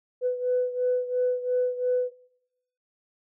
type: beating tone pair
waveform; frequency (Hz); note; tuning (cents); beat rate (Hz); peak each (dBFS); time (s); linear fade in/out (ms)
sine; 498.2 / 501.1; B4 / B4; +15 / +25; 2.9; -23 / -28; 0.21-2.12; 50
effects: noise-tail reverb RT60 0.9 s tail -21 dB re dry + tanh soft clip ceiling -16 dBFS